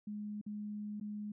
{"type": "tone with dropouts", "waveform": "sine", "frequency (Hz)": 208.9, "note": "G#3", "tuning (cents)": 10, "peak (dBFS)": -39, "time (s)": [0.07, 1.32], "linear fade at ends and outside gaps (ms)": 5, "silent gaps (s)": [[0.414, 0.463], [1, 1.01]], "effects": []}